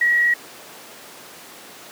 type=tone with frequency modulation; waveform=sine; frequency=1913 Hz; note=A#6; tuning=44 cents sharp; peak=-14 dBFS; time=0.01-0.34 s; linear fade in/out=5 ms; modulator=45.1 Hz; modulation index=0.45; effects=pink hiss -40 dBFS RMS until 1.91 s + high-pass 300 Hz 12 dB/octave